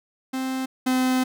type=tone pair in turn; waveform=45% pulse; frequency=261.6 / 256.7 Hz; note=C4 / C4; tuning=0 / -33 cents; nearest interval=unison; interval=33 cents; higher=first; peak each=-25 / -19 dBFS; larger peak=second; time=0.33-0.66 / 0.86-1.24 s; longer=second; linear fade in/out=10 ms; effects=none